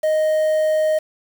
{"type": "tone with quantisation", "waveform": "triangle", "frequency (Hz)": 622.3, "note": "D#5", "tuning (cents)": 0, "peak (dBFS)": -13, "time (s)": [0.03, 0.99], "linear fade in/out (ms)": 10, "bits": 6, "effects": []}